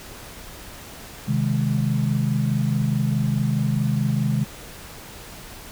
sine chord, Ab major, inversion first, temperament equal, 130.81 / 155.56 / 207.7 Hz, C3 / Eb3 / Ab3, 0 / 0 / 0 cents, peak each -22 / -24 / -24 dBFS, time 1.27-4.45 s, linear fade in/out 20 ms, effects pink hiss -40 dBFS RMS until 5.71 s

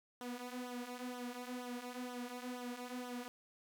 sawtooth tone with flanger, 246.9 Hz, B3, in tune, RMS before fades -45 dBFS, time 0.21-3.28 s, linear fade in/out 0 ms, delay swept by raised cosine 0.42 to 4.72 ms, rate 2.1 Hz, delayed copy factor -0.7, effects none

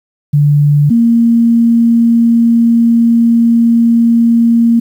sine tone pair in turn, 145.9 / 232.3 Hz, D3 / A#3, -11 / -6 cents, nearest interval minor sixth, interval 805 cents, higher second, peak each -5 dBFS, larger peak neither, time 0.33-0.9 / 0.9-4.8 s, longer second, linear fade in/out 10 ms, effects 7-bit

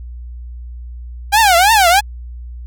sawtooth tone with vibrato, 784 Hz, G5, in tune, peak -4 dBFS, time 1.32-2.01 s, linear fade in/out 20 ms, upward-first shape triangle, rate 3.1 Hz, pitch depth 290 cents each way, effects added 60 Hz sine -27 dBFS peak until 2.66 s

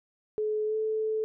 sine tone with pitch glide, 427.9 to 436.1 Hz, A4 to A4, -48 to -15 cents, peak -26 dBFS, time 0.38-1.24 s, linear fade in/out 0 ms, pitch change +33 cents, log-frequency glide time 0.66-0.76 s, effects none

